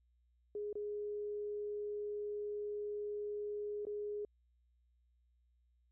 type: tone with dropouts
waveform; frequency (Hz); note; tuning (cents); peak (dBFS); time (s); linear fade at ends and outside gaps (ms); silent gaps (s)
sine; 415.3; G#4; 0; -38; 0.55-4.25; 2; 0.729-0.754 / 3.852-3.868
effects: added 60 Hz sine -70 dBFS peak until 5.91 s